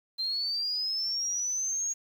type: linear sweep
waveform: sine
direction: up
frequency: 4109 to 6645 Hz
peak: -28 dBFS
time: 0.18-1.94 s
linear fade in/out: 20 ms
effects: 9-bit